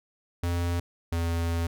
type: tone pair in turn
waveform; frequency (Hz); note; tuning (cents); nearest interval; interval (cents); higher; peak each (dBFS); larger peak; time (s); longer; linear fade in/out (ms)
square; 86.5 / 84.13; F2 / E2; -16 / +36; unison; 48; first; -26; neither; 0.43-0.8 / 1.12-1.67; second; 5
effects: none